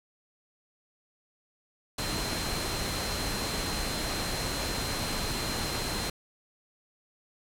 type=tone in noise; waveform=sine; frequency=4136 Hz; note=C8; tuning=21 cents flat; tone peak=-38 dBFS; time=1.98-6.1 s; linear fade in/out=5 ms; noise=pink; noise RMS=-32 dBFS; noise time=1.98-6.1 s; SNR=-9 dB; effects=low-pass 12000 Hz 12 dB/octave